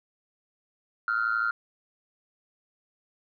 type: tone with amplitude modulation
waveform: sine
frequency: 1395 Hz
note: F6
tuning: 2 cents flat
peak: -19 dBFS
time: 1.08-1.51 s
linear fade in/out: 2 ms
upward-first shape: sine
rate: 112 Hz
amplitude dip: 90%
effects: tanh soft clip ceiling -17 dBFS